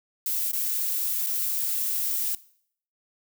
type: noise with dropouts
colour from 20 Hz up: violet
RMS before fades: -27 dBFS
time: 0.26-2.35 s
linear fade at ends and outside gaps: 2 ms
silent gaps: 0.515-0.532 / 1.264-1.269 s
effects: noise-tail reverb RT60 0.6 s tail -19 dB re dry